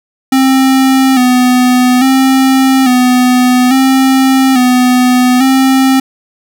square tone with vibrato, 257.4 Hz, C4, 28 cents flat, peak -6 dBFS, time 0.32-6 s, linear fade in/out 5 ms, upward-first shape square, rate 0.59 Hz, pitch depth 49 cents each way, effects none

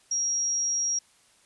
sine tone, 5650 Hz, F8, 19 cents sharp, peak -24 dBFS, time 0.11-0.99 s, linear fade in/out 5 ms, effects white hiss -61 dBFS RMS until 1.45 s + resampled to 24000 Hz

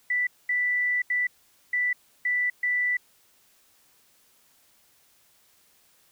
sine tone bursts at uneven times, 1975.5 Hz, B6, in tune, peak -22 dBFS, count 6, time 0.1-0.27 / 0.49-1.02 / 1.1-1.27 / 1.73-1.93 / 2.25-2.5 / 2.63-2.97 s, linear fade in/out 5 ms, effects white hiss -62 dBFS RMS until 6.11 s

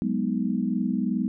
sine chord, G# minor seventh, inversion third, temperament equal, 185 / 207.7 / 246.9 / 311.1 Hz, F#3 / G#3 / B3 / D#4, 0 / 0 / 0 / 0 cents, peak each -29 / -27 / -27 / -33 dBFS, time 0.02-1.28 s, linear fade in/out 0 ms, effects none

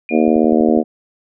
sine tone with exponential decay, 2415 Hz, D7, 48 cents sharp, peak -23 dBFS, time 0.09-0.53 s, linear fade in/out 1 ms, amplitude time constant 95 ms
harmonic tone, 78.4 Hz, D#2, 14 cents sharp, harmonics 3 / 4 / 5 / 6 / 7 / 8 / 9, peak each -14 / -16 / -18 / -20 / -21 / -22 / -23 dBFS, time 0.1-0.84 s, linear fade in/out 50 ms
click train, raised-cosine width 3 ms, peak -19 dBFS, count 7, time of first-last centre 0.28-0.772 s, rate 12.2 Hz
effects none

